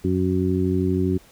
harmonic tone, 92.4 Hz, F#2, 2 cents flat, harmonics 1 / 2 / 3 / 4, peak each -24 / -24 / -24 / -24 dBFS, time 0.04-1.18 s, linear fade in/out 10 ms, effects pink hiss -52 dBFS RMS until 1.31 s

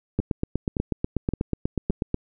two click trains, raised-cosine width 3 ms, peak -12 / -10 dBFS, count 4 / 17, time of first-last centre 0.2-1.905 / 0.19-2.144 s, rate 1.76 / 8.19 Hz, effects none

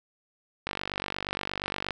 click train, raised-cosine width 0.3 ms, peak -14 dBFS, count 61, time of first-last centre 0.67-1.907 s, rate 48.5 Hz, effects none

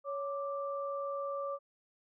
sine tone pair together, 558.4 / 1174.7 Hz, C#5 / D6, +13 / 0 cents, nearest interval octave + minor second, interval 1287 cents, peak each -36 / -39 dBFS, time 0.04-1.59 s, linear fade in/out 50 ms, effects none

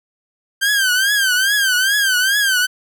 sawtooth tone with vibrato, 1569 Hz, G6, 1 cent sharp, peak -10 dBFS, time 0.61-2.67 s, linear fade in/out 20 ms, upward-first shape triangle, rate 2.4 Hz, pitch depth 140 cents each way, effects none

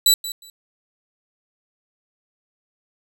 20% pulse tone with echo, 3951 Hz, B7, in tune, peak -6 dBFS, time 0.06-0.14 s, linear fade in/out 2 ms, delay 180 ms, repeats 2, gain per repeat -15 dB, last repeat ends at 0.5 s, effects none

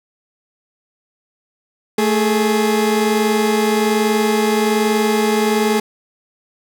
30% pulse tone pair together, 219.8 / 418.4 Hz, A3 / G#4, -2 / +13 cents, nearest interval major seventh, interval 1115 cents, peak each -14 dBFS, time 1.98-5.8 s, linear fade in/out 5 ms, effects none

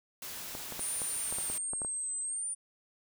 white noise, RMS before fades -42 dBFS, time 0.22-1.58 s, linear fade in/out 2 ms
clicks, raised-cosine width 1 ms, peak -27 dBFS, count 10, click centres 0.551 / 0.723 / 0.794 / 1.018 / 1.325 / 1.385 / 1.5 / 1.734 / 1.818 / 1.848 s
sine linear two-way sweep, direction down then up, 9397 to 8110 to 9397 Hz, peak -33 dBFS, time 0.79-2.55 s, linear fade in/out 20 ms, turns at 2.19 s
effects none

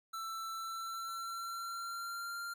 square tone with pitch glide, 1332 to 1389.4 Hz, E6 to F6, +18 to -9 cents, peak -40 dBFS, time 0.13-2.54 s, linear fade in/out 10 ms, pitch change +73 cents, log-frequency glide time 0.52-2.43 s, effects 13-bit

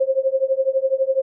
sine tone with tremolo, 532 Hz, C5, 29 cents sharp, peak -12 dBFS, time 0-1.22 s, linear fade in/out 10 ms, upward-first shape triangle, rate 12 Hz, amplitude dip 100%, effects none

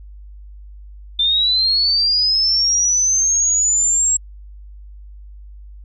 sine linear sweep, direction up, 3548 to 7640 Hz, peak -13 dBFS, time 1.19-4.17 s, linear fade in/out 5 ms, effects added 50 Hz sine -35 dBFS peak until 5.84 s

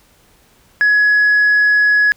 sine tone, 1683 Hz, G#6, 23 cents sharp, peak -7 dBFS, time 0.81-2.12 s, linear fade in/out 0 ms, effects tanh soft clip ceiling -7 dBFS + pink hiss -52 dBFS RMS until 2.16 s

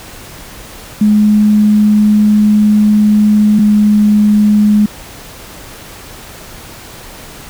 sine tone pair in turn, 210.7 / 209.6 Hz, G#3 / G#3, +25 / +16 cents, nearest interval unison, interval 9 cents, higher first, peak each -5 dBFS, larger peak neither, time 1.01-3.59 / 3.59-4.86 s, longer first, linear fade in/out 5 ms, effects pink hiss -32 dBFS RMS until 7.49 s

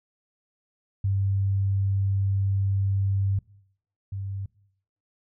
sine tone pair in turn, 98 / 98 Hz, G2 / G2, 0 / 0 cents, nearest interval unison, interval 0 cents, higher neither, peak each -21 / -29 dBFS, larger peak first, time 1.04-3.39 / 4.12-4.46 s, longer first, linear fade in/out 5 ms, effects noise-tail reverb RT60 0.7 s tail -22 dB re dry

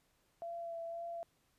sine tone with vibrato, 675 Hz, E5, 41 cents sharp, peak -40 dBFS, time 0.42-1.23 s, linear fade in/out 0 ms, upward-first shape sine, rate 1.9 Hz, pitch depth 18 cents each way, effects pink hiss -75 dBFS RMS until 1.58 s + resampled to 32000 Hz

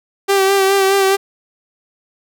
sawtooth tone with vibrato, 390 Hz, G4, 9 cents flat, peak -7 dBFS, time 0.28-1.17 s, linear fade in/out 20 ms, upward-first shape sine, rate 4.8 Hz, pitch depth 30 cents each way, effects none

